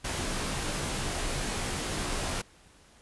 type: noise with comb filter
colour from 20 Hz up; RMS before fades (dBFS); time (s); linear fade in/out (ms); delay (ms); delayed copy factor
pink; -32; 0.04-2.42; 10; 18; -0.5
effects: pink hiss -58 dBFS RMS until 3.01 s + resampled to 24000 Hz